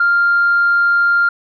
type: tone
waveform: sine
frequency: 1396.9 Hz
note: F6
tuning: in tune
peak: -9 dBFS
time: 0-1.29 s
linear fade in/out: 5 ms
effects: tanh soft clip ceiling -6 dBFS